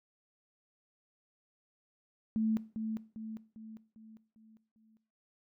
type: tone with echo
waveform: sine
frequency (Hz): 220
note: A3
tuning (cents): 0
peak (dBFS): -28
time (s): 2.36-2.57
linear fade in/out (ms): 0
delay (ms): 400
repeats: 6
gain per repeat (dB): -6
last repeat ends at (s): 4.97
effects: noise-tail reverb RT60 0.5 s tail -19 dB re dry